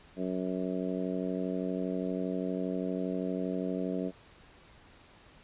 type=harmonic tone; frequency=92.5 Hz; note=F#2; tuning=in tune; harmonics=2 / 3 / 4 / 5 / 6 / 7; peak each=-35 / -35 / -39 / -39 / -42 / -41 dBFS; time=0.16-4.12 s; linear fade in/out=50 ms; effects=pink hiss -57 dBFS RMS until 5.43 s + resampled to 8000 Hz